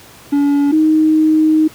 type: tone pair in turn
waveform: triangle / sine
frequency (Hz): 285.3 / 312.4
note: C#4 / D#4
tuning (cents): +50 / +7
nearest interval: major second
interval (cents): 157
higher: second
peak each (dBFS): -8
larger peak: neither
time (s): 0.32-0.72 / 0.72-1.68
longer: second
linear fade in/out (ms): 10
effects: pink hiss -40 dBFS RMS until 1.74 s + high-pass 80 Hz 12 dB/octave